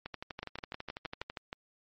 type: two click trains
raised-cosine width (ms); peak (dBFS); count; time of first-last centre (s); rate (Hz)
0.3; -23 / -22; 16 / 8; 0.06-1.3 / 0.43-1.529; 12.1 / 6.37
effects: MP3 32 kbps